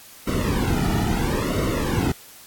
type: noise with flanger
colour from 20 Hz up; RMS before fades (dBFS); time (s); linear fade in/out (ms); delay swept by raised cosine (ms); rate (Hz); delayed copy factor
brown; -22; 0.27-2.12; 5; 1.2 to 1.9; 0.75; -0.9
effects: white hiss -45 dBFS RMS until 2.46 s + AAC 64 kbps